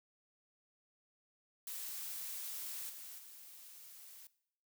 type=noise with level steps; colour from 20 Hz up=blue; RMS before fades=-44 / -50 / -55 dBFS; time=1.67-4.27 s; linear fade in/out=2 ms; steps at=2.89 / 3.18 s; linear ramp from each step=10 ms; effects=noise-tail reverb RT60 0.7 s tail -19 dB re dry